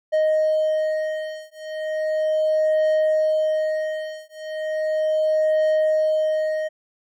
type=beating tone pair; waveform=triangle; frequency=622.3 / 622.66 Hz; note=D#5 / D#5; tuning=0 / +1 cents; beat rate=0.36 Hz; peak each=-20 dBFS; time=0.12-6.69 s; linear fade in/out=20 ms; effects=none